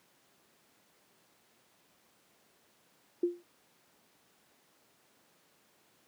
sine tone with exponential decay, 349.2 Hz, F4, in tune, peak -22 dBFS, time 3.23-3.43 s, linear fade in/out 5 ms, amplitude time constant 42 ms, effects pink hiss -67 dBFS RMS until 6.07 s + high-pass 200 Hz 12 dB/octave

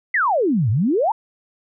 sine exponential two-way sweep, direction down then up, 2091 to 98.7 to 945 Hz, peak -15 dBFS, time 0.14-1.12 s, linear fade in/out 5 ms, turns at 0.7 s, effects none

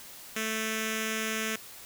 5% pulse tone with notch filter, 220 Hz, A3, in tune, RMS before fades -32 dBFS, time 0.36-1.56 s, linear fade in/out 5 ms, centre 860 Hz, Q 0.85, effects white hiss -47 dBFS RMS until 1.85 s

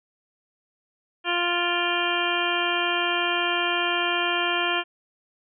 harmonic tone with a mistuned harmonic, 349.2 Hz, F4, in tune, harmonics 1 / 2 / 3 / 4 / 5 / 7 / 8 / 9, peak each -30 / -30 / -30 / -30 / -30 / -30 / -30 / -30 dBFS, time 1.24-4.84 s, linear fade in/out 50 ms, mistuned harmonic 7, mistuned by -32 cents, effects none

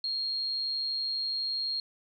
sine tone, 4247 Hz, C8, 25 cents sharp, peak -29 dBFS, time 0.04-1.8 s, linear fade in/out 2 ms, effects none

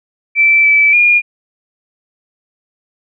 sine tone with pitch steps, 2328 / 2309 / 2423 Hz, D7 / D7 / D#7, -16 / -30 / -47 cents, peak -6 dBFS, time 0.35-1.22 s, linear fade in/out 50 ms, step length 290 ms, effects none

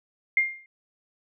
sine tone with exponential decay, 2115 Hz, C7, 18 cents sharp, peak -15 dBFS, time 0.37-0.66 s, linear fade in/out 2 ms, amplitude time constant 63 ms, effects none

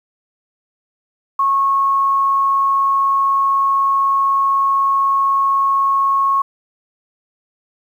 sine tone, 1096 Hz, C#6, 20 cents flat, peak -12 dBFS, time 1.39-6.42 s, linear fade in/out 5 ms, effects 8-bit

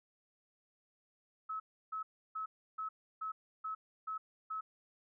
sine tone bursts, 1292 Hz, E6, 35 cents flat, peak -37 dBFS, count 8, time 1.49-4.61 s, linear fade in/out 10 ms, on 110 ms, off 320 ms, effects none

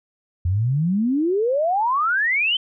sine exponential sweep, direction up, 84.3 to 3136 Hz, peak -17 dBFS, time 0.45-2.57 s, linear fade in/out 5 ms, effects none

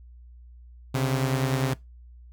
sawtooth beating tone pair, 130.81 / 140.81 Hz, C3 / C#3, 0 / +27 cents, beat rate 10 Hz, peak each -20 / -25 dBFS, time 0.94-1.74 s, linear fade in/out 10 ms, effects noise-tail reverb RT60 0.2 s tail -21 dB re dry + added 60 Hz sine -45 dBFS peak until 2.32 s

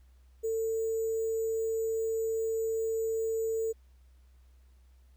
sine tone with sample-and-hold, 447.5 Hz, A4, 29 cents sharp, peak -28 dBFS, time 0.43-3.73 s, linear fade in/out 20 ms, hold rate 7350 Hz, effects added 63 Hz sine -56 dBFS peak until 5.16 s + pink hiss -73 dBFS RMS until 5.16 s

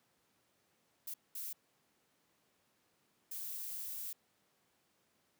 violet noise bursts at uneven times, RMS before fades -43 dBFS, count 3, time 1.07-1.14 / 1.35-1.53 / 3.31-4.13 s, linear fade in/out 5 ms, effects pink hiss -75 dBFS RMS until 5.39 s + high-pass 150 Hz 12 dB/octave

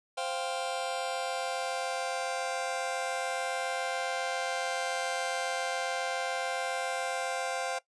sawtooth chord, C suspended fourth, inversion none, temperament just, 523.3 / 697.7 / 784.9 Hz, C5 / F5 / G5, 0 / -2 / +2 cents, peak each -32 dBFS, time 0.17-7.79 s, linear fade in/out 10 ms, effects noise-tail reverb RT60 0.1 s tail -18 dB re dry + resampled to 22050 Hz

